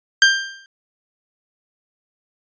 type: tone with exponential decay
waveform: sawtooth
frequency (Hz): 1585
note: G6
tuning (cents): +19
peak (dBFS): -3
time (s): 0.22-0.66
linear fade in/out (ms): 1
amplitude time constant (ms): 94
effects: resampled to 16000 Hz